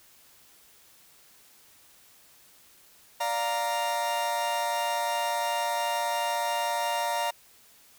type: chord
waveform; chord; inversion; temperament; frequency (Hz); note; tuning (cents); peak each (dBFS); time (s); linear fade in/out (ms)
40% pulse; Bb major; first; equal; 587.3 / 698.5 / 932.3; D5 / F5 / Bb5; 0 / 0 / 0; -33 / -31 / -28; 3.2-7.31; 10
effects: white hiss -57 dBFS RMS until 7.98 s